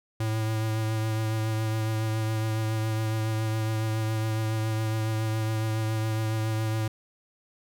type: tone with vibrato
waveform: square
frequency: 110 Hz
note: A2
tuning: in tune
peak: -26 dBFS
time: 0.2-6.88 s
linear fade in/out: 5 ms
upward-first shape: triangle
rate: 7.2 Hz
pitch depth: 22 cents each way
effects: none